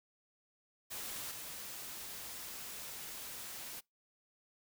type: noise with level steps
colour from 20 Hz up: white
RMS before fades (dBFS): -43 / -46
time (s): 0.9-3.81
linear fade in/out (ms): 20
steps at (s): 1.31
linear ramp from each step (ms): 5
effects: noise-tail reverb RT60 0.2 s tail -26 dB re dry